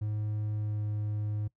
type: tone with pitch glide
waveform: triangle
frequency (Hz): 106.1 to 105.31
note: G#2 to G#2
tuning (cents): +38 to +25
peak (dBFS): -28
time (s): 0.01-1.48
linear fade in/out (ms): 10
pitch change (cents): -13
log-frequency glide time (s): 0.55-0.82
effects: noise-tail reverb RT60 0.1 s tail -21 dB re dry